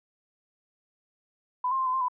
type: tone with pitch steps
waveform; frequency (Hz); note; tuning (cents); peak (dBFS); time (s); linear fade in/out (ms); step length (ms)
sine; 1000 / 1061 / 1048 / 1018 / 1051 / 998; B5 / C6 / C6 / C6 / C6 / B5; +21 / +24 / +2 / -48 / +7 / +18; -24; 1.64-2.084; 5; 74
effects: none